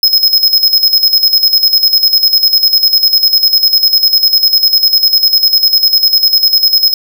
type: tone with tremolo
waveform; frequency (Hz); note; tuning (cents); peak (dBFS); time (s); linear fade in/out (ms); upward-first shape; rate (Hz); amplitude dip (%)
square; 5130; E8; -48; -4; 0.03-6.94; 2; square; 10; 65
effects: none